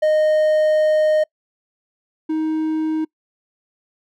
triangle tone pair in turn, 617 / 314.4 Hz, D#5 / D#4, -15 / +18 cents, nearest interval octave, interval 1167 cents, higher first, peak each -11 / -16 dBFS, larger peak first, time 0.02-1.24 / 2.29-3.05 s, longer first, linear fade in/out 10 ms, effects noise-tail reverb RT60 0.1 s tail -26 dB re dry

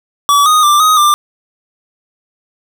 square tone with pitch steps, 1146 / 1241 / 1182 / 1254 / 1188 Hz, D6 / D#6 / D6 / D#6 / D6, -43 / -5 / +11 / +13 / +20 cents, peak -7 dBFS, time 0.29-1.14 s, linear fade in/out 0 ms, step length 170 ms, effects none

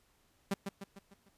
sawtooth tone with echo, 197.3 Hz, G3, 11 cents sharp, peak -26 dBFS, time 0.51-0.54 s, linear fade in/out 5 ms, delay 150 ms, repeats 5, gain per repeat -6 dB, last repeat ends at 1.29 s, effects pink hiss -71 dBFS RMS until 1.37 s + resampled to 32000 Hz

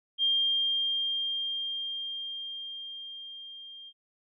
sine tone with level ramp, 3200 Hz, G7, 35 cents sharp, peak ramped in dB -22 to -44 dBFS, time 0.18-3.93 s, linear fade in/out 50 ms, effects none

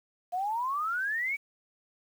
sine exponential sweep, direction up, 698.5 to 2311 Hz, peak -28 dBFS, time 0.32-1.37 s, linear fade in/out 20 ms, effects 9-bit

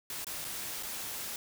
white noise with dropouts, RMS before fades -39 dBFS, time 0.1-1.36 s, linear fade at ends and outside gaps 1 ms, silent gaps 0.245-0.268 / 0.445-0.449 / 0.827-0.832 s, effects none

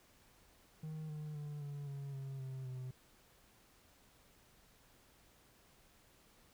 triangle tone with pitch steps, 156.2 / 151.84 / 147.6 / 143.48 / 139.48 / 135.59 / 131.8 / 128.13 Hz, D#3 / D#3 / D3 / D3 / C#3 / C#3 / C3 / C3, +7 / -42 / +9 / -40 / +11 / -38 / +13 / -36 cents, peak -40 dBFS, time 0.83-2.91 s, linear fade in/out 5 ms, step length 260 ms, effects pink hiss -67 dBFS RMS until 6.53 s

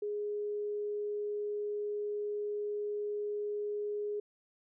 sine tone, 415.3 Hz, G#4, in tune, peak -33 dBFS, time 0.02-4.2 s, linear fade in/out 5 ms, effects none

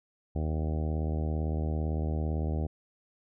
harmonic tone, 77.8 Hz, D#2, in tune, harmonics 1 / 2 / 3 / 4 / 5 / 6 / 7 / 8 / 9 / 10, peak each -29 / -35 / -39 / -41 / -43 / -45 / -46 / -47 / -48 / -49 dBFS, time 0.35-2.67 s, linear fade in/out 10 ms, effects none

